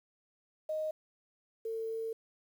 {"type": "tone pair in turn", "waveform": "sine", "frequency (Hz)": [622.3, 449.4], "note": ["D#5", "A4"], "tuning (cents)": [0, 37], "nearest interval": "tritone", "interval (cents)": 563, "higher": "first", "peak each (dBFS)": [-32, -34], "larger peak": "first", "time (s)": [[0.69, 0.91], [1.65, 2.13]], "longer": "second", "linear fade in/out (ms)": 5, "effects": ["10-bit"]}